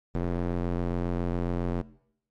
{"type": "tone with band-pass filter", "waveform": "square", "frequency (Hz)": 43.65, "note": "F1", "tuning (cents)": 0, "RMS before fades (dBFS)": -29, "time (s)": [0.14, 1.82], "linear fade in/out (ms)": 10, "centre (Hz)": 310, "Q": 0.59, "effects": ["noise-tail reverb RT60 0.7 s tail -20 dB re dry", "Opus 24 kbps"]}